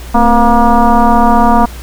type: tone with frequency modulation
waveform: sine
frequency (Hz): 466.2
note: A#4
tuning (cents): 0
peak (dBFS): -4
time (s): 0.14-1.66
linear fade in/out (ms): 10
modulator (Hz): 242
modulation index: 2.7
effects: added 60 Hz sine -25 dBFS peak until 1.82 s + pink hiss -33 dBFS RMS until 1.82 s